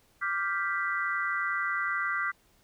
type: chord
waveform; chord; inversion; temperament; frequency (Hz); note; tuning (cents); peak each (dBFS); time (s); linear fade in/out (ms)
sine; G dominant seventh; second; equal; 1174.7 / 1396.9 / 1568 / 1975.5; D6 / F6 / G6 / B6; 0 / 0 / 0 / 0; -33; 0.21-2.32; 20
effects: pink hiss -65 dBFS RMS until 2.63 s